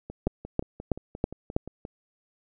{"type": "two click trains", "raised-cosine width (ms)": 2, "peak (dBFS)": [-10, -24], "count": [5, 11], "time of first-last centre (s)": [[0.27, 1.564], [0.1, 1.851]], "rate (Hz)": [3.09, 5.71], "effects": []}